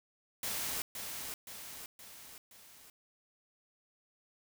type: noise with echo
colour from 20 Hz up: white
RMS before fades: -37 dBFS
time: 0.43-0.82 s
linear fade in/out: 2 ms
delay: 520 ms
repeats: 4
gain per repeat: -5 dB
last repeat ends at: 2.9 s
effects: none